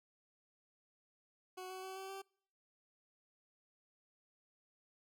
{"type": "tone with pitch steps", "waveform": "20% pulse", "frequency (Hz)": [370, 374.5, 379.1, 383.7, 388.4], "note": ["F#4", "F#4", "F#4", "G4", "G4"], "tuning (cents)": [0, 21, 42, -37, -16], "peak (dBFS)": -40, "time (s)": [1.57, 2.22], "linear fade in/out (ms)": 10, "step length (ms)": 130, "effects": ["noise-tail reverb RT60 0.6 s tail -26 dB re dry"]}